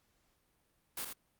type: noise with echo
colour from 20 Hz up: white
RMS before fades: -39 dBFS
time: 0.97-1.05 s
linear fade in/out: 5 ms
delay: 81 ms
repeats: 1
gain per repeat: -5 dB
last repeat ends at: 1.131 s
effects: pink hiss -75 dBFS RMS until 1.39 s + Opus 48 kbps